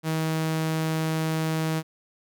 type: tone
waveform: sawtooth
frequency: 159.3 Hz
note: D#3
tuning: 41 cents sharp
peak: -20 dBFS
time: 0.03-1.83 s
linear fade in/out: 50 ms
effects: none